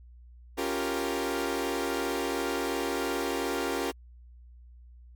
sawtooth chord, G half-diminished seventh, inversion second, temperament equal, 277.2 / 349.2 / 392 / 466.2 Hz, Db4 / F4 / G4 / Bb4, 0 / 0 / 0 / 0 cents, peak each -30 dBFS, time 0.57-3.92 s, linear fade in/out 20 ms, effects added 60 Hz sine -48 dBFS peak until 5.15 s + MP3 96 kbps

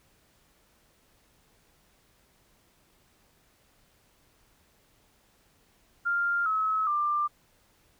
sine tone with pitch steps, 1396.9 / 1288.4 / 1188.3 Hz, F6 / E6 / D6, 0 / -40 / +20 cents, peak -24 dBFS, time 6.05-7.28 s, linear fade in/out 20 ms, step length 410 ms, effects pink hiss -65 dBFS RMS until 7.99 s

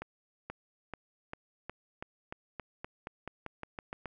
accelerating click train, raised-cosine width 0.5 ms, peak -24 dBFS, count 16, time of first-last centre 0.02-4.057 s, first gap 480 ms, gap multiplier 0.91, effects none

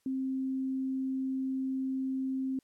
sine tone, 264 Hz, C4, 16 cents sharp, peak -30 dBFS, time 0.06-2.59 s, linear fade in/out 2 ms, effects white hiss -75 dBFS RMS until 2.63 s + low-pass 12000 Hz 12 dB/octave

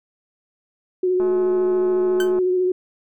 sine tone with vibrato, 366 Hz, F#4, 19 cents flat, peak -16 dBFS, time 1.03-2.72 s, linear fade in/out 5 ms, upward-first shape sine, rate 14 Hz, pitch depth 23 cents each way
click train, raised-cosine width 1 ms, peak -20 dBFS, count 254, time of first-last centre 1.2-2.388 s, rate 213 Hz
30% pulse tone with exponential decay, 1538 Hz, G6, 33 cents flat, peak -19 dBFS, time 2.2-2.32 s, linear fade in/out 2 ms, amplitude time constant 26 ms
effects none

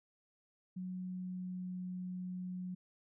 sine tone with pitch glide, 183.7 to 182.22 Hz, F#3 to F#3, -12 to -26 cents, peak -39 dBFS, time 0.76-2.75 s, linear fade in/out 10 ms, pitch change -14 cents, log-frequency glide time 0.88-1.79 s, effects none

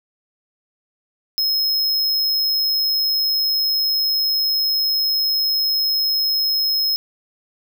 square tone, 5150 Hz, E8, 41 cents flat, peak -17 dBFS, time 1.38-6.96 s, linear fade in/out 0 ms, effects none

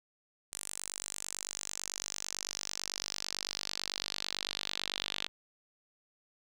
sawtooth tone with band-pass filter sweep, 49 Hz, G1, in tune, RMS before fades -40 dBFS, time 0.52-5.28 s, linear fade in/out 0 ms, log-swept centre 8700 to 3500 Hz, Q 2.9, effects none

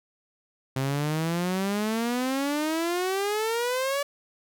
sawtooth exponential sweep, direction up, 130.81 to 576 Hz, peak -21 dBFS, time 0.76-4.03 s, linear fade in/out 5 ms, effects none

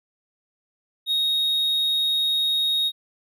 triangle tone, 3750 Hz, A#7, 10 cents sharp, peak -18 dBFS, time 1.06-2.92 s, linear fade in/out 50 ms, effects none

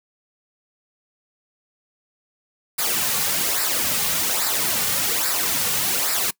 white noise with flanger, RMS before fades -22 dBFS, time 2.78-6.31 s, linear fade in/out 10 ms, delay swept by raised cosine 0.31 to 3.11 ms, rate 1.2 Hz, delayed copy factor -0.65, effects noise-tail reverb RT60 0.1 s tail -23 dB re dry

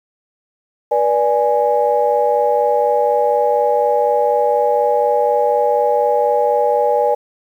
sine chord, G# diminished, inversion first, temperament equal with one note detuned, 483.2 / 587.3 / 830.6 Hz, B4 / D5 / G#5, -38 / 0 / 0 cents, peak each -16 dBFS, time 0.91-7.15 s, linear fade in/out 10 ms, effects tanh soft clip ceiling -2 dBFS + 8-bit

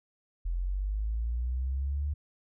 sine linear sweep, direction up, 41.61 to 74.3 Hz, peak -28 dBFS, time 0.45-2.14 s, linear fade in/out 10 ms, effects none

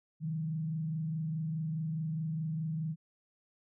sine tone with frequency modulation, 158.7 Hz, D#3, 35 cents sharp, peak -32 dBFS, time 0.2-2.96 s, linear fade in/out 50 ms, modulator 24.8 Hz, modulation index 0.43, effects none

